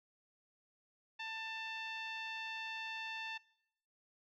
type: tone with low-pass filter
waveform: 10% pulse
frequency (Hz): 890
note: A5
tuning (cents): +20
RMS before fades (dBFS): -44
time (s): 1.19-3.38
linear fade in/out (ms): 10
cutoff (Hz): 3000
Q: 1.5
effects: noise-tail reverb RT60 0.8 s tail -23 dB re dry